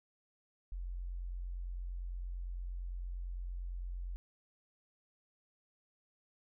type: tone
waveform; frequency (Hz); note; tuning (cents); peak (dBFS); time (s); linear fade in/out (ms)
sine; 44.4; F1; +29; -38; 0.72-4.16; 0
effects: none